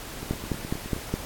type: two click trains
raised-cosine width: 3 ms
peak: -22 / -12 dBFS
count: 8 / 5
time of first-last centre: 0.23-0.965 / 0.31-1.14 s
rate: 9.53 / 4.82 Hz
effects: pink hiss -39 dBFS RMS until 1.25 s + AAC 64 kbps